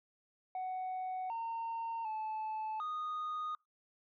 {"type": "tone with pitch steps", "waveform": "sine", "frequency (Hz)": [744, 915, 870, 1237], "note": ["F#5", "A#5", "A5", "D#6"], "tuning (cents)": [9, -32, -20, -10], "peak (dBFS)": -34, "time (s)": [0.55, 3.55], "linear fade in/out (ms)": 2, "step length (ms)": 750, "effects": ["noise-tail reverb RT60 0.2 s tail -26 dB re dry", "tanh soft clip ceiling -35 dBFS"]}